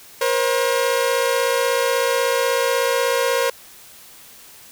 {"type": "tone pair together", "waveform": "sawtooth", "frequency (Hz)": [478.5, 534.8], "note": ["A#4", "C5"], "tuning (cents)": [45, 38], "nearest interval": "major second", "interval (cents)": 193, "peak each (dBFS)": -16, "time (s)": [0.21, 3.5], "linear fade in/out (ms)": 5, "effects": ["white hiss -44 dBFS RMS until 4.71 s"]}